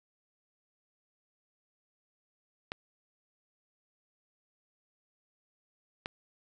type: clicks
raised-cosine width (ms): 0.3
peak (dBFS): -19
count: 2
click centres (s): 2.719 / 6.059
effects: none